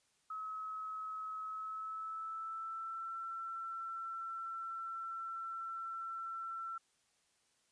sine tone with pitch glide, 1284 to 1343.9 Hz, E6 to E6, -46 to +33 cents, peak -40 dBFS, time 0.3-6.78 s, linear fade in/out 5 ms, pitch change +79 cents, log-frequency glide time 1.44-3.14 s, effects white hiss -75 dBFS RMS until 7.71 s + resampled to 22050 Hz

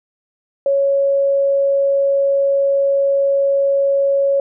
sine tone, 554.4 Hz, C#5, in tune, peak -12 dBFS, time 0.66-4.4 s, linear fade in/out 2 ms, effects none

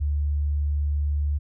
sine tone, 73 Hz, D2, 10 cents flat, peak -21 dBFS, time 0-1.39 s, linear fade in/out 20 ms, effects none

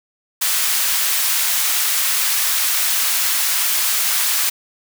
white high-pass noise, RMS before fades -18 dBFS, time 0.41-4.5 s, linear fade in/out 10 ms, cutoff 1100 Hz, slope 12 dB/octave, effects none

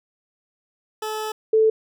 20% pulse / sine tone pair in turn, 432.4 / 439.5 Hz, A4 / A4, -30 / -2 cents, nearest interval unison, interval 28 cents, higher second, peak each -21 / -13 dBFS, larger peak second, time 1.02-1.32 / 1.53-1.7 s, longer first, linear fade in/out 5 ms, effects none

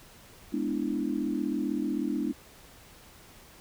sine chord, E dominant seventh, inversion first, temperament equal, 207.7 / 246.9 / 293.7 / 329.6 Hz, G#3 / B3 / D4 / E4, 0 / 0 / 0 / 0 cents, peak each -34 / -33 / -31 / -34 dBFS, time 0.52-2.33 s, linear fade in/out 20 ms, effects pink hiss -53 dBFS RMS until 3.6 s

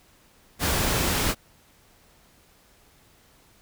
pink noise, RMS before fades -24 dBFS, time 0.59-1.35 s, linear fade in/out 50 ms, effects pink hiss -58 dBFS RMS until 3.61 s

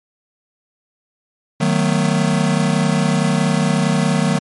square chord, B dominant seventh, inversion first, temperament just, 154.34 / 185.21 / 222.2 / 246.9 Hz, D#3 / F#3 / A3 / B3, -14 / +2 / +17 / 0 cents, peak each -19 / -19 / -21 / -24 dBFS, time 1.6-4.39 s, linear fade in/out 10 ms, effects MP3 48 kbps

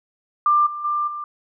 sine tone with level steps, 1189 Hz, D6, 21 cents sharp, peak -13 / -27 / -19 / -27 dBFS, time 0.46-1.24 s, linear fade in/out 2 ms, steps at 0.66 / 0.84 / 1.07 s, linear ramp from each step 10 ms, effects none

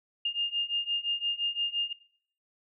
sine beating tone pair, 2818 / 2823.8 Hz, F7 / F7, +15 / +18 cents, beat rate 5.8 Hz, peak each -31 dBFS, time 0.25-1.93 s, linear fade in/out 5 ms, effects noise-tail reverb RT60 0.6 s tail -19 dB re dry

